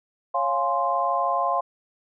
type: chord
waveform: sine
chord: Db major seventh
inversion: none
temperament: equal with one note detuned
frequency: 552.1 / 698.5 / 830.6 / 1046.5 Hz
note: Db5 / F5 / Ab5 / C6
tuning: -7 / 0 / 0 / 0 cents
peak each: -29 / -25 / -29 / -24 dBFS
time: 0.34-1.61 s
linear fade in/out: 10 ms
effects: none